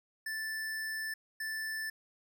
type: tone bursts at uneven times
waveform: square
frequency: 1760 Hz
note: A6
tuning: in tune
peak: -36 dBFS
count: 2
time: 0.26-1.14 / 1.4-1.9 s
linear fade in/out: 5 ms
effects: none